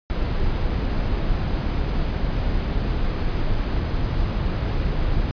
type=noise; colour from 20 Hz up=brown; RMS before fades=-22 dBFS; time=0.1-5.31 s; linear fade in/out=0 ms; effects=resampled to 11025 Hz